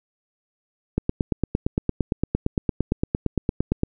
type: click train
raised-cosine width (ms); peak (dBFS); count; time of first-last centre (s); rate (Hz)
3; -7; 26; 0.98-3.834; 8.76
effects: none